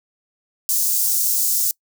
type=high-pass noise; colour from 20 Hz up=white; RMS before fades=-19 dBFS; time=0.69-1.71 s; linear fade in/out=0 ms; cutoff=5700 Hz; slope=24 dB/octave; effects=noise-tail reverb RT60 0.1 s tail -25 dB re dry